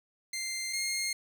15% pulse tone pair in turn, 2093 / 2132 Hz, C7 / C7, 0 / +32 cents, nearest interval unison, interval 32 cents, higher second, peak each -27 / -24 dBFS, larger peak second, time 0.33-0.73 / 0.73-1.13 s, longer neither, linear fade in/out 5 ms, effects 9-bit

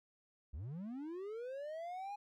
triangle linear sweep, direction up, 58.27 to 830.6 Hz, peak -40 dBFS, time 0.53-2.16 s, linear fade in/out 10 ms, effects none

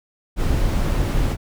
brown noise, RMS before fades -19 dBFS, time 0.36-1.37 s, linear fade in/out 50 ms, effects none

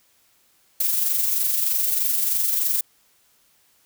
violet noise with amplitude modulation, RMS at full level -20 dBFS, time 0.8-2.81 s, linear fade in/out 5 ms, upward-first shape sine, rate 23.2 Hz, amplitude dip 40%, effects white hiss -61 dBFS RMS until 3.85 s

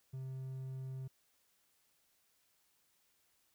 triangle tone, 131.6 Hz, C3, 10 cents sharp, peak -39 dBFS, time 0.13-1.08 s, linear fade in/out 10 ms, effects white hiss -75 dBFS RMS until 3.54 s

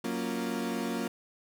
35% pulse chord, Gb major seventh, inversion none, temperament equal, 185 / 233.1 / 277.2 / 349.2 Hz, Gb3 / Bb3 / Db4 / F4, 0 / 0 / 0 / 0 cents, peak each -37 / -32 / -36 / -36 dBFS, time 0.04-1.08 s, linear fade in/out 5 ms, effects none

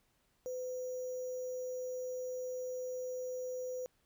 sine tone with sample-and-hold, 506 Hz, B4, 42 cents sharp, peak -37 dBFS, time 0.46-3.86 s, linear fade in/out 0 ms, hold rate 6300 Hz, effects pink hiss -75 dBFS RMS until 4.05 s

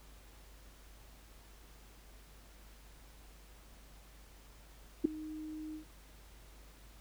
sine tone with ADSR envelope, 310 Hz, D#4, 6 cents flat, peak -20 dBFS, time 5.04-5.85 s, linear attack 12 ms, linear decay 5 ms, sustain -21 dB, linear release 100 ms, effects added 50 Hz sine -56 dBFS peak until 7 s + pink hiss -61 dBFS RMS until 7 s

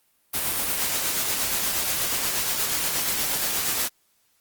white noise with tremolo, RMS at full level -24 dBFS, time 0.33-3.89 s, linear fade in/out 20 ms, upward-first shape sine, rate 8.4 Hz, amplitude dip 30%, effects white hiss -66 dBFS RMS until 4.4 s + Opus 32 kbps

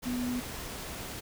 sine tone in noise, 246.9 Hz, B3, in tune, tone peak -30 dBFS, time 0.05-0.41 s, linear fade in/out 20 ms, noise pink, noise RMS -40 dBFS, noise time 0.02-1.21 s, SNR +7 dB, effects none

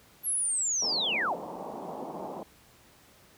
sine linear sweep, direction down, 11560 to 261.6 Hz, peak -26 dBFS, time 0.23-1.37 s, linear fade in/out 50 ms
white band-pass noise, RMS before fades -39 dBFS, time 0.82-2.43 s, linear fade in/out 2 ms, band 160 to 970 Hz, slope 48 dB/octave
effects pink hiss -58 dBFS RMS until 3.37 s + high-pass 60 Hz 12 dB/octave

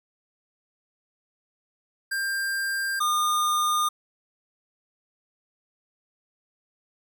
square tone pair in turn, 1591 / 1215.3 Hz, G6 / D#6, +25 / -41 cents, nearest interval perfect fourth, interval 466 cents, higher first, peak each -26 / -22 dBFS, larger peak second, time 2.11-3 / 3-3.89 s, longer neither, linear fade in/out 10 ms, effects none

